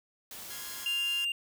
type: noise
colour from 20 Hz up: white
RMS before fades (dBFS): -44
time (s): 0.31-0.85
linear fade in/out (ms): 2
type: chord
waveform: 5% pulse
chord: F minor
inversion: second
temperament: equal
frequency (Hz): 1046.5 / 1396.9 / 1661.2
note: C6 / F6 / Ab6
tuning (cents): 0 / 0 / 0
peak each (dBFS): -35 / -36 / -32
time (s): 0.5-1.25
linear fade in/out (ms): 5
type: tone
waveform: triangle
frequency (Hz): 2794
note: F7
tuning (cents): 0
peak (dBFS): -27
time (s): 0.86-1.32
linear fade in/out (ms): 2
effects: none